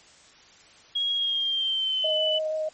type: tone with pitch glide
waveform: sine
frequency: 3296 to 2988 Hz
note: G#7 to F#7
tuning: -14 to +16 cents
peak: -23 dBFS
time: 0.95-2.39 s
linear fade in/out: 10 ms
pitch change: -170 cents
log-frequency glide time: 1.14-2.23 s
type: tone with vibrato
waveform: sine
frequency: 625 Hz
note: D#5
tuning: 8 cents sharp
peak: -25 dBFS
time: 2.04-2.69 s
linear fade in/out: 5 ms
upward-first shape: sine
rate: 6.3 Hz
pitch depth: 9 cents each way
effects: white hiss -53 dBFS RMS until 2.73 s + MP3 32 kbps